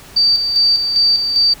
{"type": "tone with tremolo", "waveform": "sine", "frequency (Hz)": 4632, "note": "D8", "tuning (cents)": -25, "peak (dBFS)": -9, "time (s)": [0.16, 1.54], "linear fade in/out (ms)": 10, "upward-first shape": "square", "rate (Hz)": 2.5, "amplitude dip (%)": 50, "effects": ["pink hiss -39 dBFS RMS until 1.6 s"]}